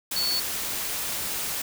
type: tone in noise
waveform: sine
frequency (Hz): 4435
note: C#8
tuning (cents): 0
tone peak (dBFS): -24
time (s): 0.16-0.4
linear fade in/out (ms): 5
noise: white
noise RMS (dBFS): -30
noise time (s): 0.11-1.62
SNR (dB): +3
effects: none